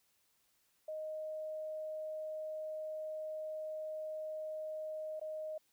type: tone with dropouts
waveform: sine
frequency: 622.3 Hz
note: D#5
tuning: in tune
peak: -39 dBFS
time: 0.88-5.58 s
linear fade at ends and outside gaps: 5 ms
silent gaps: 5.197-5.213 s
effects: white hiss -75 dBFS RMS until 5.72 s